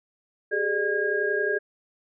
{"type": "tone cluster", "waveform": "sine", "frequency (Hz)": [392.3, 423.4, 598, 1630], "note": ["G4", "G#4", "D5", "G#6"], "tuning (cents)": [1, 33, 31, -33], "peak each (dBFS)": [-29, -27, -32, -26], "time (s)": [0.51, 1.59], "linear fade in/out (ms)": 20, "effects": []}